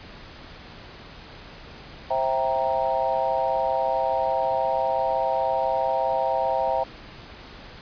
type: chord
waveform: sine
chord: C dominant seventh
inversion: none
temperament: equal with one note detuned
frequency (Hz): 529 / 659.3 / 784 / 932.3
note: C5 / E5 / G5 / Bb5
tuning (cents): +19 / 0 / 0 / 0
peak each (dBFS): -27 / -26 / -26 / -27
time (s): 2.1-6.84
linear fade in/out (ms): 10
effects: pink hiss -43 dBFS RMS until 7.81 s + resampled to 11025 Hz